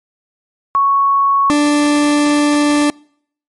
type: tone pair in turn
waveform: sine / 40% pulse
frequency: 1108.7 / 293.7 Hz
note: C#6 / D4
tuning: 0 / 0 cents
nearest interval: octave + major seventh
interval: 2300 cents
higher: first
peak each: -9 dBFS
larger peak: neither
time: 0.75-1.5 / 1.5-2.9 s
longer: second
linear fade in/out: 0 ms
effects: noise-tail reverb RT60 0.6 s tail -26 dB re dry + MP3 48 kbps